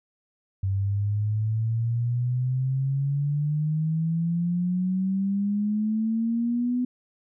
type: exponential sweep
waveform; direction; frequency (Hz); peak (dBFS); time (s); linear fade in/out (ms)
sine; up; 95.9 to 250.5; -22; 0.63-6.85; 5
effects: none